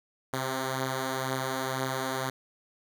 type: beating tone pair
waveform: 5% pulse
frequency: 131.2 / 133.2 Hz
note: C3 / C3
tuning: +5 / +31 cents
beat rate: 2 Hz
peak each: -19 / -25 dBFS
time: 0.33-2.3 s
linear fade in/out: 5 ms
effects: none